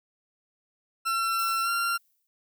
40% pulse tone with pitch glide, 1351 to 1378.6 Hz, E6 to F6, +42 to -23 cents, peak -24 dBFS, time 1.05-1.98 s, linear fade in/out 20 ms, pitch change +35 cents, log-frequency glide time 1.63-1.69 s
violet noise with exponential decay, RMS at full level -37 dBFS, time 1.39-2.27 s, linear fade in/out 0 ms, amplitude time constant 190 ms
effects none

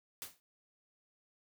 white noise with exponential decay, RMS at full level -40 dBFS, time 0.22-0.4 s, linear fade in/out 0 ms, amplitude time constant 38 ms, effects none

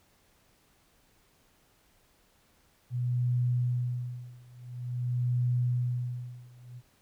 sine tone with tremolo, 123.1 Hz, B2, 5 cents flat, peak -24 dBFS, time 2.9-6.82 s, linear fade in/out 50 ms, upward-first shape sine, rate 0.48 Hz, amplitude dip 95%, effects pink hiss -66 dBFS RMS until 7.01 s

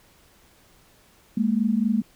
sine tone pair together, 207.1 / 231.3 Hz, G#3 / A#3, -5 / -13 cents, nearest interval major second, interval 192 cents, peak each -22 dBFS, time 1.37-2.02 s, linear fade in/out 5 ms, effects pink hiss -57 dBFS RMS until 2.15 s

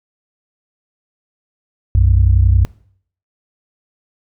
sine tone pair together, 62.47 / 93.6 Hz, B1 / F#2, +20 / +20 cents, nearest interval perfect fifth, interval 700 cents, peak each -10 dBFS, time 1.95-2.65 s, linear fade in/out 0 ms, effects noise-tail reverb RT60 0.6 s tail -22 dB re dry + tanh soft clip ceiling -1 dBFS

